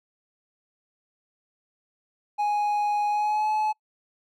triangle tone with pitch glide, 830.6 to 857.4 Hz, G#5 to A5, 0 to -45 cents, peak -20 dBFS, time 2.38-3.73 s, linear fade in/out 20 ms, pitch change +55 cents, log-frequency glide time 3.09-3.49 s, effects noise-tail reverb RT60 0.1 s tail -26 dB re dry

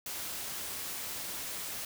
white noise, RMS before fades -39 dBFS, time 0.06-1.85 s, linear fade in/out 2 ms, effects none

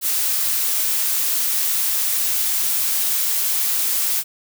blue noise, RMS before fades -20 dBFS, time 0.01-4.24 s, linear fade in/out 50 ms, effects none

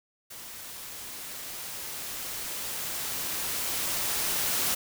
white noise with level ramp, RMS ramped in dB -43 to -27 dBFS, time 0.3-4.75 s, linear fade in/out 10 ms, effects none

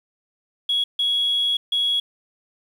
sine tone bursts at uneven times, 3337 Hz, G#7, 8 cents sharp, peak -17 dBFS, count 3, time 0.69-0.84 / 0.99-1.57 / 1.72-2 s, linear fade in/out 5 ms, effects tanh soft clip ceiling -14 dBFS + 8-bit

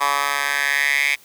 10% pulse tone with high-pass filter sweep, 141.9 Hz, C#3, 41 cents sharp, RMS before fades -20 dBFS, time 0-1.16 s, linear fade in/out 20 ms, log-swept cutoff 1100 to 2300 Hz, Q 5, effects white hiss -50 dBFS RMS until 1.24 s

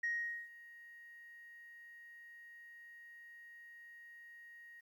sine tone with ADSR envelope, 1877 Hz, A#6, 11 cents sharp, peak -32 dBFS, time 0.03-4.81 s, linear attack 8 ms, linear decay 440 ms, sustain -21 dB, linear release 14 ms, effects tanh soft clip ceiling -30 dBFS + 12-bit

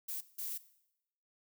violet noise bursts at uneven times, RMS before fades -40 dBFS, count 2, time 0.08-0.21 / 0.38-0.58 s, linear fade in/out 10 ms, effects noise-tail reverb RT60 0.8 s tail -17 dB re dry

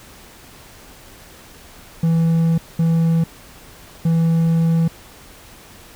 triangle tone bursts at uneven times, 164.81 Hz, E3, in tune, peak -11 dBFS, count 3, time 2.03-2.58 / 2.79-3.24 / 4.05-4.88 s, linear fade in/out 5 ms, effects pink hiss -43 dBFS RMS until 5.95 s

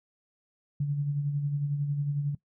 sine tone with tremolo, 144 Hz, D3, 34 cents flat, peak -24 dBFS, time 0.8-2.35 s, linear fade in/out 5 ms, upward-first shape sine, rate 11 Hz, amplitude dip 45%, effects noise-tail reverb RT60 0.1 s tail -20 dB re dry

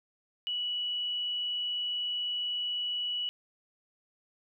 sine tone, 2942 Hz, F#7, 11 cents flat, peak -30 dBFS, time 0.47-3.29 s, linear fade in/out 0 ms, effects 12-bit

